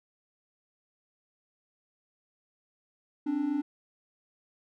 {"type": "tone pair together", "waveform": "triangle", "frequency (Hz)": [266.7, 293.7], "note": ["C4", "D4"], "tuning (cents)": [33, 0], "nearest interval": "major second", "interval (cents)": 167, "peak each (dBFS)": [-31, -26], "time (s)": [3.26, 3.62], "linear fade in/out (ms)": 10, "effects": []}